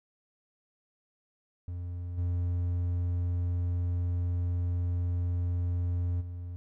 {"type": "tone with level steps", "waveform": "triangle", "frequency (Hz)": 88, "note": "F2", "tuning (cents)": 14, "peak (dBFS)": [-32, -25, -34], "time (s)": [1.68, 6.56], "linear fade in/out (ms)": 0, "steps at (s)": [2.17, 6.2], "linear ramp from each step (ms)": 20, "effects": []}